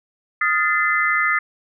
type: chord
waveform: sine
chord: F dominant seventh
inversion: third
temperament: equal with one note detuned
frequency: 1244.5 / 1396.9 / 1760 / 2049 Hz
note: Eb6 / F6 / A6 / C7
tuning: 0 / 0 / 0 / -37 cents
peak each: -22 / -25 / -21 / -20 dBFS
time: 0.41-1.39 s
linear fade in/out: 5 ms
effects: none